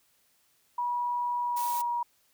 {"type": "tone with pitch glide", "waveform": "sine", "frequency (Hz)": [969, 955.7], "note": ["B5", "A#5"], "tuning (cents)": [-33, 43], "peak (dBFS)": -27, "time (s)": [0.78, 2.03], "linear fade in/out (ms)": 5, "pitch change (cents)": -24, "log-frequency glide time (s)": [1.4, 1.86]}
{"type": "noise", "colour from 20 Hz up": "blue", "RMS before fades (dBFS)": -38, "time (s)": [1.56, 1.82], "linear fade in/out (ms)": 10}
{"effects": ["white hiss -68 dBFS RMS until 2.33 s"]}